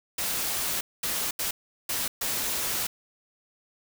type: noise bursts at uneven times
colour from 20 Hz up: white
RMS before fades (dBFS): -29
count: 5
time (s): 0.18-0.81 / 1.03-1.31 / 1.39-1.51 / 1.89-2.08 / 2.21-2.87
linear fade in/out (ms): 5
effects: none